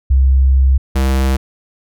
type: tone pair in turn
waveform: sine / square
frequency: 66.3 / 66.3 Hz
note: C2 / C2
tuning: +23 / +23 cents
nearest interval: unison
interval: 0 cents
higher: neither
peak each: -7 / -12 dBFS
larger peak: first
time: 0.1-0.78 / 0.95-1.37 s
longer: first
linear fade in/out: 10 ms
effects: none